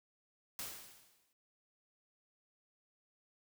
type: noise with exponential decay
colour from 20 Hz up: white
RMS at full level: -41 dBFS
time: 0.59-1.33 s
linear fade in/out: 1 ms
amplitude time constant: 160 ms
effects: none